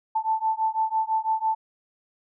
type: beating tone pair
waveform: sine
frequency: 879 / 885 Hz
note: A5 / A5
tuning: -2 / +10 cents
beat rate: 6 Hz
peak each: -25 dBFS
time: 0.15-1.55 s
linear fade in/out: 10 ms
effects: none